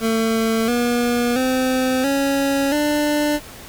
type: tone with pitch steps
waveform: 25% pulse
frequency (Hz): 224.6 / 240.7 / 258 / 276.5 / 296.4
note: A3 / B3 / C4 / C#4 / D4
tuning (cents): +36 / -44 / -24 / -4 / +16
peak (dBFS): -13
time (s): 0-3.4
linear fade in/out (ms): 50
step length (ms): 680
effects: pink hiss -38 dBFS RMS until 3.68 s